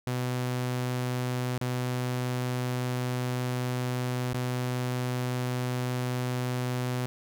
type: tone with dropouts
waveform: sawtooth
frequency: 125.2 Hz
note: B2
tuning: 24 cents sharp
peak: -24 dBFS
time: 0.07-7.06 s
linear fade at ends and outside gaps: 0 ms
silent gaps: 1.58-1.613 / 4.331-4.345 s
effects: none